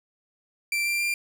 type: tone with pitch steps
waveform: 40% pulse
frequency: 2349 / 2367 / 2385 Hz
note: D7 / D7 / D7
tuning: 0 / +13 / +26 cents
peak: -23 dBFS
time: 0.72-1.14 s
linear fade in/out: 2 ms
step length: 140 ms
effects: none